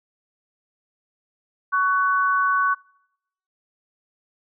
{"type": "tone pair together", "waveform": "sine", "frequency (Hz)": [1120, 1495], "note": ["C#6", "F#6"], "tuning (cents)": [18, 17], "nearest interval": "perfect fourth", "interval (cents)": 499, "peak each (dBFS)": [-19, -21], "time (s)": [1.72, 2.75], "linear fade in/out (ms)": 20, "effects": ["noise-tail reverb RT60 0.8 s tail -25 dB re dry"]}